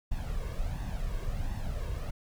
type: noise with flanger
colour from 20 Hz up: brown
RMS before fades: -33 dBFS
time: 0.11-2.11 s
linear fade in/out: 10 ms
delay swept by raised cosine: 1.1 to 1.87 ms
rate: 1.4 Hz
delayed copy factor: +0.65
effects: none